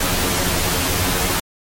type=noise with comb filter; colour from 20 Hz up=pink; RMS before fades=-19 dBFS; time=0-1.4 s; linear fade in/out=5 ms; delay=11 ms; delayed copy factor=+0.8; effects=MP3 64 kbps